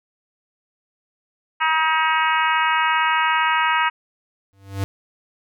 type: harmonic tone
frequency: 317.6 Hz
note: D#4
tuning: 36 cents sharp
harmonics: 3 / 4 / 5 / 6 / 7 / 8 / 9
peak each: -20 / -22 / -24 / -26 / -27 / -28 / -29 dBFS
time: 1.6-3.9 s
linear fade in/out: 20 ms
type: tone with exponential growth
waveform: square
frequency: 98 Hz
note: G2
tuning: in tune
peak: -19 dBFS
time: 4.53-4.84 s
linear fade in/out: 0 ms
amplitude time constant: 66 ms
effects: none